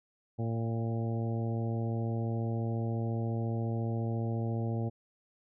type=harmonic tone with a mistuned harmonic; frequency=114.3 Hz; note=A#2; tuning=34 cents flat; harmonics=1 / 2 / 3 / 4 / 5 / 6 / 7; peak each=-31 / -37 / -41 / -43 / -45 / -47 / -48 dBFS; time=0.38-4.9 s; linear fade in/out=20 ms; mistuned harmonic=6; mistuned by=+21 cents; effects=none

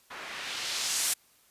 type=noise with low-pass filter sweep; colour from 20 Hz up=blue; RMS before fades=-33 dBFS; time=0.1-1.14 s; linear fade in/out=10 ms; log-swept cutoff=1400 to 10000 Hz; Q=1; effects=white hiss -63 dBFS RMS until 1.5 s + resampled to 32000 Hz

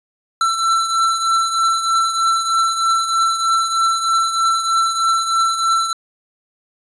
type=beating tone pair; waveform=square; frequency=1339 / 1342.2 Hz; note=E6 / E6; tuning=+27 / +31 cents; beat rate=3.2 Hz; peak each=-16 / -23 dBFS; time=0.41-5.93 s; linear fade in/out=2 ms; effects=resampled to 22050 Hz

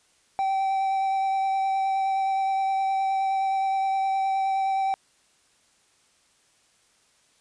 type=tone with vibrato; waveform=triangle; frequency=774 Hz; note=G5; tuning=22 cents flat; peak=-20 dBFS; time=0.39-4.94 s; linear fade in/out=0 ms; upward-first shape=triangle; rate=9.6 Hz; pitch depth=14 cents each way; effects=white hiss -63 dBFS RMS until 7.4 s + resampled to 22050 Hz

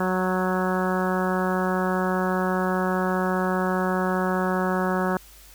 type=harmonic tone with a mistuned harmonic; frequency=185 Hz; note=F#3; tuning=in tune; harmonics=1 / 2 / 3 / 4 / 5 / 6 / 7 / 8 / 9; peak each=-25 / -28 / -30 / -31 / -32 / -33 / -33 / -34 / -35 dBFS; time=0-5.17 s; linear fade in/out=2 ms; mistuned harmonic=6; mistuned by=-17 cents; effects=added 50 Hz sine -50 dBFS peak until 5.54 s + white hiss -50 dBFS RMS until 5.54 s

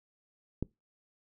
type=click; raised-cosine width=3 ms; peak=-18 dBFS; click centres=0.626 s; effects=noise-tail reverb RT60 0.2 s tail -23 dB re dry

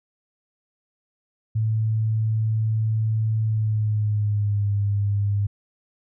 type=tone with pitch glide; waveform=sine; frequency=110 to 101.45 Hz; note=A2 to G#2; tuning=0 to -40 cents; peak=-19 dBFS; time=1.55-5.47 s; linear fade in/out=10 ms; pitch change=-140 cents; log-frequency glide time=3.43-4.71 s; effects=none

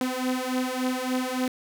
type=beating tone pair; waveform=sawtooth; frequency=253.2 / 256.7 Hz; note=B3 / C4; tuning=+43 / -33 cents; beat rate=3.5 Hz; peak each=-25 / -24 dBFS; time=0.01-1.48 s; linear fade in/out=2 ms; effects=none

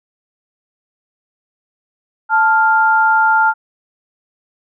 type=tone pair together; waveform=sine; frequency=880 / 1396.9 Hz; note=A5 / F6; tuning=0 / 0 cents; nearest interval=minor sixth; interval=800 cents; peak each=-12 dBFS; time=2.29-3.54 s; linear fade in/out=50 ms; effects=none

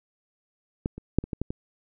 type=clicks; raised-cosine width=3 ms; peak=-13 / -25 / -6 / -22 / -17 / -14 / -18 dBFS; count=7; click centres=0.859 / 0.98 / 1.186 / 1.24 / 1.332 / 1.416 / 1.505 s; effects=none

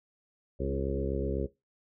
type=harmonic tone with a mistuned harmonic; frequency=68 Hz; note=C#2; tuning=33 cents flat; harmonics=1 / 2 / 3 / 4 / 5 / 6 / 7 / 8; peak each=-34 / -37 / -39 / -39 / -39 / -37 / -39 / -38 dBFS; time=0.59-1.47 s; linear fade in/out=20 ms; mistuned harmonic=5; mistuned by=+19 cents; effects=noise-tail reverb RT60 0.2 s tail -18 dB re dry

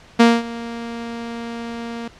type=tone with ADSR envelope; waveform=sawtooth; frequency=233.1 Hz; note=A#3; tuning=in tune; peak=-3 dBFS; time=0.19-2.08 s; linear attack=13 ms; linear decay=220 ms; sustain=-20 dB; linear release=4 ms; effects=pink hiss -46 dBFS RMS until 2.19 s + low-pass 5000 Hz 12 dB/octave

